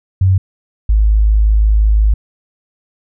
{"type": "tone pair in turn", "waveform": "sine", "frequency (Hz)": [94.2, 52.87], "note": ["F#2", "G#1"], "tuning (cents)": [32, 32], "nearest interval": "minor seventh", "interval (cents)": 1000, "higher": "first", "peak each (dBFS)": -7, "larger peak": "neither", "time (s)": [[0.21, 0.38], [0.89, 2.14]], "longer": "second", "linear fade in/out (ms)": 5, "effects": []}